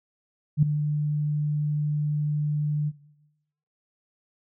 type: tone with ADSR envelope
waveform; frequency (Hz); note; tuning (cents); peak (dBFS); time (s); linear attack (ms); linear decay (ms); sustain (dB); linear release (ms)
sine; 149; D3; +25; -12; 0.57-2.92; 56; 5; -11; 42
effects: noise-tail reverb RT60 0.9 s tail -18 dB re dry